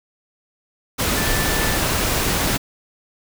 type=tone in noise; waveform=sine; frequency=1760 Hz; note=A6; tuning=in tune; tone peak=-27 dBFS; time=1.16-1.78 s; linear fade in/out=20 ms; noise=pink; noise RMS=-20 dBFS; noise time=0.98-2.58 s; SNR=-10 dB; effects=none